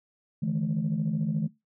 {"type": "tone cluster", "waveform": "sine", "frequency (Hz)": [149.2, 162.9, 214.7], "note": ["D3", "E3", "A3"], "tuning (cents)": [28, -20, -42], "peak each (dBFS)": [-30, -28, -28], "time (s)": [0.42, 1.48], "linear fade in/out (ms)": 10, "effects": ["noise-tail reverb RT60 0.2 s tail -19 dB re dry", "tanh soft clip ceiling -19 dBFS"]}